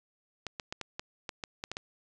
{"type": "clicks", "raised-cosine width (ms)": 0.2, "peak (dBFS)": -19, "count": 10, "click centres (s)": [0.467, 0.598, 0.725, 0.813, 0.995, 1.292, 1.438, 1.639, 1.716, 1.769], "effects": ["resampled to 22050 Hz", "8-bit"]}